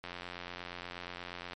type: click train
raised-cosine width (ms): 0.3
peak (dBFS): -25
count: 133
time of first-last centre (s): 0.04-1.533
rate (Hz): 88.4
effects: MP3 48 kbps